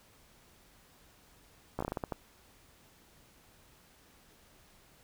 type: slowing click train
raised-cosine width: 1 ms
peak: -20 dBFS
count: 9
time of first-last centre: 1.79-2.122 s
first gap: 15 ms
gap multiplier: 1.28
effects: pink hiss -62 dBFS RMS until 5.03 s